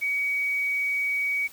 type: tone with tanh clipping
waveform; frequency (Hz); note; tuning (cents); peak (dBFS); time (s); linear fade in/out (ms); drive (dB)
triangle; 2260; C#7; +33; -23; 0.01-1.48; 20; 2
effects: white hiss -49 dBFS RMS until 1.52 s